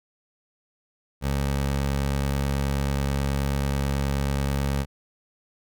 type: tone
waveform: 20% pulse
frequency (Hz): 69.3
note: C#2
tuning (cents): 0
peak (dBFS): -18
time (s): 1.21-4.86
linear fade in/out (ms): 50
effects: none